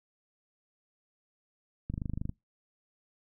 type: click train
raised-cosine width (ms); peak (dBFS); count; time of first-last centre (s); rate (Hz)
5; -22; 11; 1.9-2.294; 25.4
effects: noise-tail reverb RT60 0.2 s tail -25 dB re dry